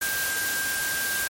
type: tone in noise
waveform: sine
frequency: 1591 Hz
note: G6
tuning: 25 cents sharp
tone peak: -27 dBFS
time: 0.01-1.28 s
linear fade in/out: 10 ms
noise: white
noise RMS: -29 dBFS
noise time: 0.01-1.28 s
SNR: -1 dB
effects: MP3 64 kbps